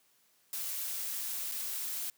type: noise with dropouts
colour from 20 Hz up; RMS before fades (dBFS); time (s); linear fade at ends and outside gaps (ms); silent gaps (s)
blue; -37; 0.53-2.1; 1; 1.515-1.519
effects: white hiss -69 dBFS RMS until 2.17 s + high-pass 100 Hz 12 dB/octave